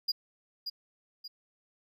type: tone with echo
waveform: triangle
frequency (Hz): 4861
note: D#8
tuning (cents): -41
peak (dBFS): -25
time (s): 0.08-0.12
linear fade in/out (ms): 10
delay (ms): 580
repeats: 2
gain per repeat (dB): -7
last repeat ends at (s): 1.28
effects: none